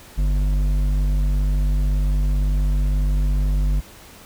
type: tone with hard clipping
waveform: triangle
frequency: 49 Hz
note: G1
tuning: in tune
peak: -18 dBFS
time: 0.17-3.81 s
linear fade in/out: 20 ms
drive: 12 dB
effects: pink hiss -44 dBFS RMS until 4.25 s